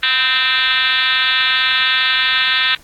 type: tone with frequency modulation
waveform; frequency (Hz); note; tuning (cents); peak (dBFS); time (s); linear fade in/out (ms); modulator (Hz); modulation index
sine; 2631; E7; -4; -12; 0.03-2.75; 2; 269; 4.6
effects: pink hiss -47 dBFS RMS until 2.83 s + AAC 64 kbps